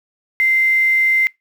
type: tone with quantisation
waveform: sine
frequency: 2082 Hz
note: C7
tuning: 9 cents flat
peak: -12 dBFS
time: 0.4-1.27 s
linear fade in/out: 0 ms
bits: 6
effects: noise-tail reverb RT60 0.2 s tail -24 dB re dry